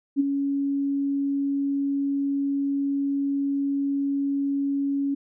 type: tone with ADSR envelope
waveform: sine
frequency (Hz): 279.1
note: C#4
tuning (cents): +12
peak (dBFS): -15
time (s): 0.16-5.15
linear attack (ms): 40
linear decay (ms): 16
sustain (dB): -7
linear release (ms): 12
effects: none